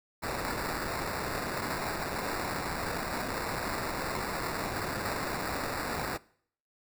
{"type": "noise with sample-and-hold", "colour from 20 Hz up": "violet", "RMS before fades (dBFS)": -34, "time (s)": [0.22, 6.18], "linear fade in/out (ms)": 20, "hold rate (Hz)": 3150, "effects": ["noise-tail reverb RT60 0.6 s tail -22 dB re dry"]}